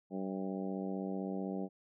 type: harmonic tone with a mistuned harmonic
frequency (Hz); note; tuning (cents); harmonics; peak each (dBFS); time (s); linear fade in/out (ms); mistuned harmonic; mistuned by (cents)
95.7; G2; -41; 2 / 3 / 4 / 5 / 6 / 7 / 8; -38 / -42 / -44 / -46 / -48 / -49 / -50; 0.1-1.69; 50; 8; +61
effects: none